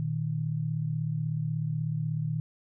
sine tone pair together, 119.3 / 155.67 Hz, A#2 / D#3, +41 / +1 cents, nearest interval perfect fourth, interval 460 cents, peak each -32 / -29 dBFS, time 0-2.4 s, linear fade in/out 0 ms, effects none

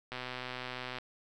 click train, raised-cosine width 0.3 ms, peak -23 dBFS, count 110, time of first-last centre 0.12-0.985 s, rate 126 Hz, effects none

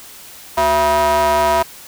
square ring-modulated tone, 149.2 Hz, D3, 28 cents sharp, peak -10 dBFS, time 0.57-1.63 s, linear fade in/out 10 ms, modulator 818 Hz, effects white hiss -38 dBFS RMS until 1.87 s

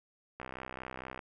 click train, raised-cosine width 0.5 ms, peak -26 dBFS, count 52, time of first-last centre 0.4-1.192 s, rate 64.4 Hz, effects none

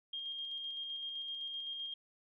sine tone with tremolo, 3222 Hz, G7, 47 cents sharp, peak -38 dBFS, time 0.13-1.94 s, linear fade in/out 5 ms, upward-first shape square, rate 7.8 Hz, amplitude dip 25%, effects none

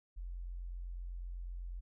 sine tone, 44 Hz, F1, 14 cents sharp, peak -40 dBFS, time 0.16-1.81 s, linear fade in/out 20 ms, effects none

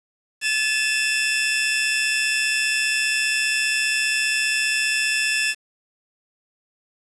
sawtooth tone cluster, 1730 / 2545 / 2680 Hz, A6 / D#7 / E7, -30 / +39 / +28 cents, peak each -20 / -24 / -19 dBFS, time 0.41-5.55 s, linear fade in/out 50 ms, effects resampled to 24000 Hz + 7-bit

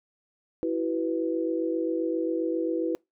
sine chord, E suspended second, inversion none, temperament equal with one note detuned, 329.6 / 377.1 / 493.9 Hz, E4 / F#4 / B4, 0 / +33 / 0 cents, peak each -27 / -32 / -30 dBFS, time 0.63-2.95 s, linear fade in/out 0 ms, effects noise-tail reverb RT60 0.2 s tail -26 dB re dry

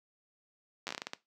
slowing click train, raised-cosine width 0.2 ms, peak -19 dBFS, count 10, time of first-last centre 0.87-1.134 s, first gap 9 ms, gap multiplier 1.28, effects noise-tail reverb RT60 0.2 s tail -18 dB re dry + high-pass 200 Hz 12 dB/octave

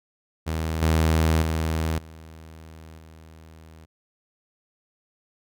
sawtooth tone with level steps, 80.1 Hz, E2, 49 cents flat, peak -21 / -14 / -19 / -38 / -41 dBFS, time 0.46-3.86 s, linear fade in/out 20 ms, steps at 0.82 / 1.42 / 1.98 / 2.98 s, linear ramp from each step 5 ms, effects none

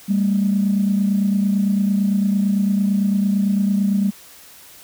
sine tone pair together, 197.9 / 226.8 Hz, G3 / A#3, +17 / -47 cents, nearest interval major second, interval 236 cents, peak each -15 / -22 dBFS, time 0.08-4.11 s, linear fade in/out 20 ms, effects tanh soft clip ceiling -8 dBFS + white hiss -44 dBFS RMS until 4.83 s

